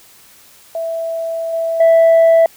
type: tone with level steps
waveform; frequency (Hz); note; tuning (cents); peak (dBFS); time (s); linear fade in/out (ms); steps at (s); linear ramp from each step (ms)
sine; 659.3; E5; 0; -18 / -15 / -4; 0.75-2.46; 2; 1.53 / 1.8; 5
effects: tanh soft clip ceiling -5 dBFS + white hiss -45 dBFS RMS until 2.56 s